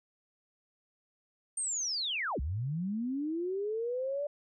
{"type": "linear two-way sweep", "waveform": "sine", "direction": "down then up", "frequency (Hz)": [8870, 59.4, 589], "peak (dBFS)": -31, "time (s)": [1.57, 4.27], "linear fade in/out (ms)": 5, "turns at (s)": 2.4, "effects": []}